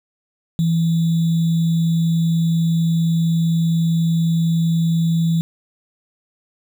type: tone with sample-and-hold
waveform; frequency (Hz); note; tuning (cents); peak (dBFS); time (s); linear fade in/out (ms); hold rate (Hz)
sine; 165.4; E3; +6; -14; 0.59-5.41; 0; 3675
effects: none